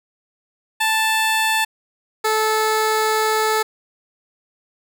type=tone pair in turn; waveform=15% pulse; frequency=880 / 435.4 Hz; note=A5 / A4; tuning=0 / -18 cents; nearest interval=octave; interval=1218 cents; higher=first; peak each=-10 dBFS; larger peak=neither; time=0.8-1.65 / 2.24-3.63 s; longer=second; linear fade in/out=10 ms; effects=none

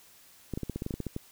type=clicks; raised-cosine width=3 ms; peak=-20 dBFS; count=12; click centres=0.537 / 0.575 / 0.633 / 0.697 / 0.76 / 0.821 / 0.864 / 0.908 / 0.94 / 1.003 / 1.067 / 1.164 s; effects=white hiss -57 dBFS RMS until 1.31 s

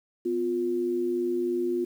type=tone pair together; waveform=sine; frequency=250.1 / 353.3 Hz; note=B3 / F4; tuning=+22 / +20 cents; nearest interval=tritone; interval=598 cents; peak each=-32 / -25 dBFS; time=0.25-1.85 s; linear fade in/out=10 ms; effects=9-bit

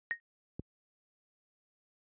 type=tone with exponential decay; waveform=sine; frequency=1864.7 Hz; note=A#6; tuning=in tune; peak=-26 dBFS; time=0.11-0.2 s; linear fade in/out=0 ms; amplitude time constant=18 ms
type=click; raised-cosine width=3 ms; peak=-26 dBFS; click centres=0.595 s
effects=high-pass 60 Hz 12 dB/octave + resampled to 8000 Hz

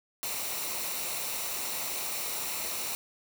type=noise with comb filter; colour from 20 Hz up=white; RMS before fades=-34 dBFS; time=0.23-2.95 s; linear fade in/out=0 ms; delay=0.61 ms; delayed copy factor=-0.5; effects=none

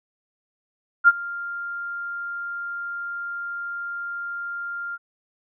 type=tone with ADSR envelope; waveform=sine; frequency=1396.9 Hz; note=F6; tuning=in tune; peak=-7 dBFS; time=1.04-4.98 s; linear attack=39 ms; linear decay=36 ms; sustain=-21 dB; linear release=37 ms; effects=none

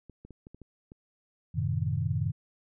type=clicks; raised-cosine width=3 ms; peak=-34 dBFS; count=7; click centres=0.097 / 0.25 / 0.307 / 0.469 / 0.546 / 0.617 / 0.919 s
type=chord; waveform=sine; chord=F# diminished seventh; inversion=none; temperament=equal; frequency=92.5 / 110 / 130.81 / 155.56 Hz; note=F#2 / A2 / C3 / Eb3; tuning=0 / 0 / 0 / 0 cents; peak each=-32 dBFS; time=1.54-2.32 s; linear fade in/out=20 ms
effects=none

